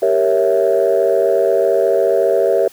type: chord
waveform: sine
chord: G diminished seventh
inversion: none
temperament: equal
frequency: 392 / 466.2 / 554.4 / 659.3 Hz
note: G4 / Bb4 / Db5 / Fb5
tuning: 0 / 0 / 0 / 0 cents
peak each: -16 dBFS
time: 0.02-2.68 s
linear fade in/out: 5 ms
effects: tanh soft clip ceiling -4 dBFS + white hiss -45 dBFS RMS until 2.72 s